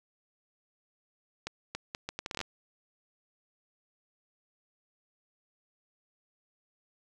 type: accelerating click train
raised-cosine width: 0.2 ms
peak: -18 dBFS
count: 12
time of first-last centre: 1.47-2.413 s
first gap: 280 ms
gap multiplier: 0.71
effects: 9-bit